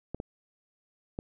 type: clicks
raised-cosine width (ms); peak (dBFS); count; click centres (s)
2; -21; 3; 0.146 / 0.201 / 1.189
effects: none